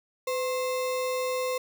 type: tone with sample-and-hold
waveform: sine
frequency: 507 Hz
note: B4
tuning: 45 cents sharp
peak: -26 dBFS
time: 0.27-1.58 s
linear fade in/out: 5 ms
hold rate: 1575 Hz
effects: none